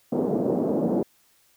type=band-pass noise; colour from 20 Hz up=pink; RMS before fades=-24 dBFS; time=0.12-1.03 s; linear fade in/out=5 ms; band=190 to 580 Hz; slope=24 dB/octave; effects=white hiss -62 dBFS RMS until 1.56 s